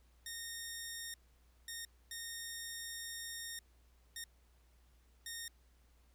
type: tone bursts at uneven times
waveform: 10% pulse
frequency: 1845 Hz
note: A#6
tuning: 18 cents flat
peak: -34 dBFS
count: 5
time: 0.26-1.14 / 1.68-1.85 / 2.11-3.59 / 4.16-4.24 / 5.26-5.48 s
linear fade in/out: 2 ms
effects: added 60 Hz sine -65 dBFS peak until 6.14 s + pink hiss -74 dBFS RMS until 6.14 s